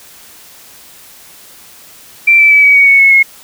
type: tone with pitch steps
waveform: sine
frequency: 2349 / 2322 / 2295 / 2269 / 2243 / 2217 / 2192 / 2167 Hz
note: D7 / D7 / D7 / C#7 / C#7 / C#7 / C#7 / C#7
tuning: 0 / -20 / -40 / +40 / +20 / 0 / -20 / -40 cents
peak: -3 dBFS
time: 2.27-3.23 s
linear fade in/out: 10 ms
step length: 120 ms
effects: white hiss -38 dBFS RMS until 3.43 s